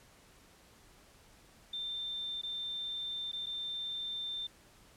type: tone with dropouts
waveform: sine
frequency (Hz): 3581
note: A7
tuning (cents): +30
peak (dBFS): -36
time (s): 1.73-4.47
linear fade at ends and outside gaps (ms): 5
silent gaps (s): 2.415-2.433 / 3.317-3.33 / 3.46-3.467
effects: pink hiss -61 dBFS RMS until 4.96 s + low-pass 12000 Hz 12 dB/octave